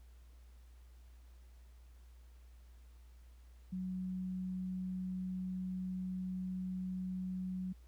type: tone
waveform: sine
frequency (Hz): 185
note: F#3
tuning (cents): 0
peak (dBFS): -37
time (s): 3.72-7.73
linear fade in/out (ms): 10
effects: added 60 Hz sine -55 dBFS peak until 7.87 s + pink hiss -72 dBFS RMS until 7.87 s